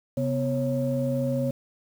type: tone cluster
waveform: sine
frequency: 133.8 / 247.2 / 548 Hz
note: C3 / B3 / C#5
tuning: +39 / +2 / -20 cents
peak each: -27 dBFS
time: 0.17-1.51 s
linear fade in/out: 5 ms
effects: tanh soft clip ceiling -15 dBFS + 8-bit